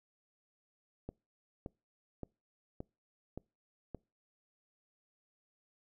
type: click train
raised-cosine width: 2 ms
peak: -28 dBFS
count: 6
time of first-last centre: 1.09-3.947 s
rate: 1.75 Hz
effects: noise-tail reverb RT60 0.3 s tail -26 dB re dry